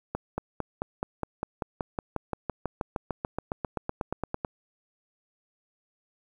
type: accelerating click train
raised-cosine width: 1 ms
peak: -15 dBFS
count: 28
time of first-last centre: 0.15-4.448 s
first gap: 230 ms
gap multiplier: 0.97
effects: 9-bit